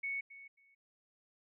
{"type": "tone with echo", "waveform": "sine", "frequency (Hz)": 2217, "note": "C#7", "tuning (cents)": 0, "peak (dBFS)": -35, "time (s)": [0.03, 0.21], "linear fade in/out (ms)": 10, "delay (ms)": 270, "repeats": 2, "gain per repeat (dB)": -15, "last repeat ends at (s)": 0.75, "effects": []}